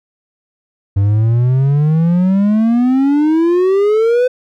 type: exponential sweep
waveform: triangle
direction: up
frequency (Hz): 97.1 to 509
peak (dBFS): -7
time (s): 0.96-4.28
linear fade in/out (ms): 10
effects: none